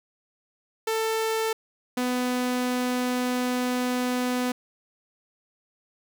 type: tone pair in turn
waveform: sawtooth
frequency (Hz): 444.3 / 249.4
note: A4 / B3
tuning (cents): +17 / +17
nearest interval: minor seventh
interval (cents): 1000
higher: first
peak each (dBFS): -20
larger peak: neither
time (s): 0.87-1.53 / 1.97-4.52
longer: second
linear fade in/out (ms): 5
effects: none